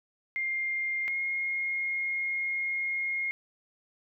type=tone pair in turn; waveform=sine; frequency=2112 / 2144 Hz; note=C7 / C7; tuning=+16 / +42 cents; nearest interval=unison; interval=26 cents; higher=second; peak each=-28 dBFS; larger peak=neither; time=0.36-1.08 / 1.08-3.31 s; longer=second; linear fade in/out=0 ms; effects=none